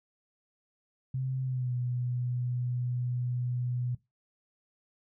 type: tone with pitch glide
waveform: sine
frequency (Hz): 130.81 to 123.47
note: C3 to B2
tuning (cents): 0 to 0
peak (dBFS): -29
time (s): 1.14-3.95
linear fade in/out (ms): 5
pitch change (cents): -100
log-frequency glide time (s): 1.43-1.73
effects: noise-tail reverb RT60 0.2 s tail -18 dB re dry